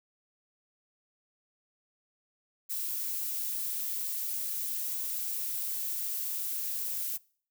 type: noise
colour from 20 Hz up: violet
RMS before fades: -34 dBFS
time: 2.69-7.18 s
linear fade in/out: 20 ms
effects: noise-tail reverb RT60 0.5 s tail -24 dB re dry